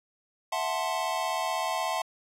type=chord; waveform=square; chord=F# half-diminished seventh; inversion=third; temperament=equal with one note detuned; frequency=659.3 / 735.7 / 880 / 1046.5 Hz; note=E5 / F#5 / A5 / C6; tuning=0 / -10 / 0 / 0 cents; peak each=-34 dBFS; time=0.52-2.02 s; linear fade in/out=5 ms; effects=low-pass 12000 Hz 12 dB/octave